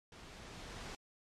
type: noise with level ramp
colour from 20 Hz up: pink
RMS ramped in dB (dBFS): -54 to -45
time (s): 0.12-0.95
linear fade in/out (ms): 2
effects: low-pass 6000 Hz 12 dB/octave + MP3 64 kbps